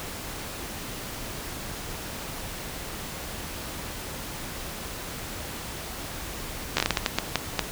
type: slowing click train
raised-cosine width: 0.2 ms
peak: -4 dBFS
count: 11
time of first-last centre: 6.77-7.593 s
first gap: 13 ms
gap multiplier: 1.38
effects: pink hiss -36 dBFS RMS until 7.71 s